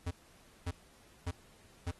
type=tone bursts; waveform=square; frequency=87.31 Hz; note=F2; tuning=in tune; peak=-34 dBFS; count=4; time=0.06-1.914 s; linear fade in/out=10 ms; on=51 ms; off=550 ms; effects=pink hiss -63 dBFS RMS until 1.99 s + AAC 32 kbps